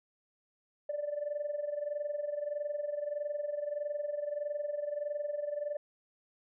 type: tone with amplitude modulation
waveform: sine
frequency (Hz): 587.3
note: D5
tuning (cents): 0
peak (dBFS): -29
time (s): 0.89-5.77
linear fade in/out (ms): 5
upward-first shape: sine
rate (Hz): 21.6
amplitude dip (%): 75
effects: tanh soft clip ceiling -27 dBFS